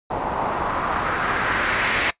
white noise with low-pass filter sweep, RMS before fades -23 dBFS, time 0.1-2.11 s, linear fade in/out 10 ms, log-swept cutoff 790 to 2200 Hz, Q 2.1, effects noise-tail reverb RT60 0.1 s tail -19 dB re dry + resampled to 8000 Hz

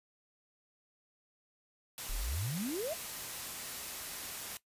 white noise, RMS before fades -42 dBFS, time 1.98-4.57 s, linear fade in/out 0 ms
sine exponential sweep, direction up, 30.19 to 693 Hz, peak -34 dBFS, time 2.09-2.94 s, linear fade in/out 10 ms
effects noise-tail reverb RT60 0.1 s tail -17 dB re dry + resampled to 32000 Hz

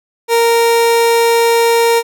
30% pulse tone, 464.5 Hz, A#4, 6 cents flat, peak -6 dBFS, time 0.28-2.03 s, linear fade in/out 50 ms, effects none

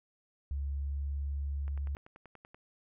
sine tone with pitch glide, 70 to 70.49 Hz, C#2 to C#2, +18 to +30 cents, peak -32 dBFS, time 0.51-1.95 s, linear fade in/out 0 ms, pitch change +12 cents, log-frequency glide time 0.71-1.07 s
click train, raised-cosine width 0.5 ms, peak -37 dBFS, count 10, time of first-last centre 1.68-2.545 s, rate 10.4 Hz
effects none

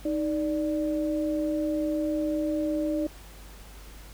sine tone pair together, 311.1 / 586.7 Hz, D#4 / D5, 0 / -2 cents, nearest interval major seventh, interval 1098 cents, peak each -26 / -30 dBFS, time 0.05-3.07 s, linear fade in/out 5 ms, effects added 50 Hz sine -45 dBFS peak until 4.13 s + pink hiss -50 dBFS RMS until 4.13 s

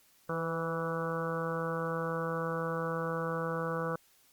harmonic tone with a mistuned harmonic, 164 Hz, E3, 9 cents flat, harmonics 1 / 2 / 3 / 4 / 5 / 6 / 7 / 8 / 9, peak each -37 / -44 / -35 / -46 / -47 / -45 / -40 / -42 / -42 dBFS, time 0.29-3.96 s, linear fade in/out 5 ms, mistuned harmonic 3, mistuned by +21 cents, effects white hiss -65 dBFS RMS until 4.32 s + Opus 48 kbps

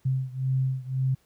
sine beating tone pair, 130.81 / 132.71 Hz, C3 / C3, 0 / +25 cents, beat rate 1.9 Hz, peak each -26 / -28 dBFS, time 0.05-1.15 s, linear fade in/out 10 ms, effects pink hiss -66 dBFS RMS until 1.25 s

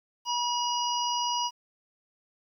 harmonic tone with a mistuned harmonic, 965 Hz, B5, 40 cents flat, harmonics 1 / 3 / 5 / 6, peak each -28 / -33 / -35 / -36 dBFS, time 0.25-1.51 s, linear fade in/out 50 ms, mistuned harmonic 5, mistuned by +39 cents, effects 10-bit

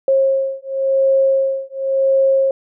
sine beating tone pair, 538 / 538.93 Hz, C5 / C#5, +48 / -49 cents, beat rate 0.93 Hz, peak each -16 dBFS, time 0.08-2.51 s, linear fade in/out 2 ms, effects none

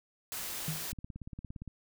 white noise, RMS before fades -39 dBFS, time 0.32-0.92 s, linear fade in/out 0 ms
sine tone with exponential decay, 157.4 Hz, D#3, 20 cents sharp, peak -30 dBFS, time 0.68-0.91 s, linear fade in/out 2 ms, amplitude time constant 50 ms
click train, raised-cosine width 5 ms, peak -30 dBFS, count 14, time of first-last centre 0.93-1.677 s, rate 17.4 Hz
effects none

